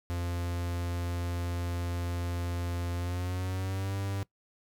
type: tone with pitch glide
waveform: 45% pulse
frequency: 87 to 98.22 Hz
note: F2 to G2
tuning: -6 to +4 cents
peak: -31 dBFS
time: 0.1-4.23 s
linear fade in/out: 0 ms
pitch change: +210 cents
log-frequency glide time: 2.96-3.97 s
effects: noise-tail reverb RT60 0.1 s tail -20 dB re dry